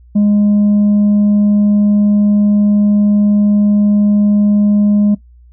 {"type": "tone with tanh clipping", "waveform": "sine", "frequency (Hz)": 206.4, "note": "G#3", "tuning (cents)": -10, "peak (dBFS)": -8, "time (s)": [0.15, 5.15], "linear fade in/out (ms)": 10, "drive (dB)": 2, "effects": ["noise-tail reverb RT60 0.1 s tail -18 dB re dry", "added 60 Hz sine -39 dBFS peak until 5.52 s"]}